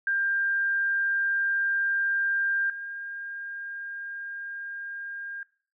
sine tone pair in turn, 1594 / 1608.8 Hz, G6 / G6, +28 / +44 cents, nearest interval unison, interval 16 cents, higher second, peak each -23 / -34 dBFS, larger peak first, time 0.07-2.7 / 2.7-5.43 s, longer second, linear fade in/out 2 ms, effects noise-tail reverb RT60 0.5 s tail -21 dB re dry

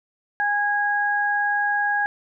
sine tone pair together, 821.1 / 1647 Hz, G#5 / G#6, -20 / -15 cents, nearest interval octave, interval 1205 cents, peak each -23 / -21 dBFS, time 0.4-2.06 s, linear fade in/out 0 ms, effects none

